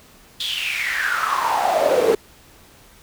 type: noise with high-pass filter sweep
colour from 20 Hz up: brown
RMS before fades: -20 dBFS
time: 0.4-2.15 s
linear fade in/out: 5 ms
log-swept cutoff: 3600 to 410 Hz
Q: 8.1
effects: pink hiss -49 dBFS RMS until 3.02 s